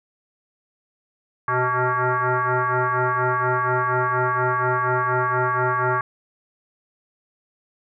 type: tone with frequency modulation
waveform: sine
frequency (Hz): 128.1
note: C3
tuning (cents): -36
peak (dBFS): -18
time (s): 1.48-6.01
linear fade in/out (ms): 2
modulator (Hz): 252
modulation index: 5.9
effects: none